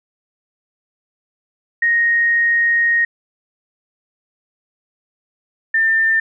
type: tone pair in turn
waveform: sine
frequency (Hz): 1867 / 1795.5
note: A#6 / A6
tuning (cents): +2 / +35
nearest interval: minor second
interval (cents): 67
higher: first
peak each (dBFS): -12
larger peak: neither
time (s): 1.82-3.05 / 5.74-6.2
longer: first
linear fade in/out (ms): 5
effects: none